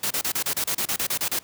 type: noise bursts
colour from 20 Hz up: white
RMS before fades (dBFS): -25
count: 13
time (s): 0.03-1.39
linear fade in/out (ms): 5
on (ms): 76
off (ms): 31
effects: pink hiss -51 dBFS RMS until 1.43 s + high-pass 80 Hz 12 dB/octave